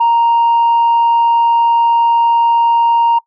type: tone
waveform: sine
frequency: 932.3 Hz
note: A#5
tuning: in tune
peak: -6 dBFS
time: 0-3.19 s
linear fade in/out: 10 ms
effects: noise-tail reverb RT60 0.1 s tail -23 dB re dry + tanh soft clip ceiling -6 dBFS